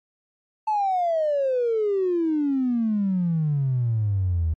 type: exponential sweep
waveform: triangle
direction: down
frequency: 880 to 77.4 Hz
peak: -16 dBFS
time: 0.67-4.54 s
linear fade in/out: 10 ms
effects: tanh soft clip ceiling -17 dBFS + MP3 32 kbps